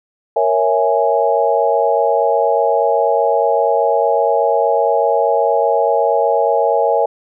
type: chord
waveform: sine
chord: A# half-diminished seventh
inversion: none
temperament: equal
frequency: 466.2 / 554.4 / 659.3 / 830.6 Hz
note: A#4 / C#5 / E5 / G#5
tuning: 0 / 0 / 0 / 0 cents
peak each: -17 dBFS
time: 0.36-7.06 s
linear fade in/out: 5 ms
effects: none